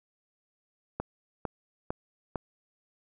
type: click train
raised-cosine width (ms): 1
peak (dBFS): -17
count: 4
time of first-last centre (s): 1-2.357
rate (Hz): 2.21
effects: none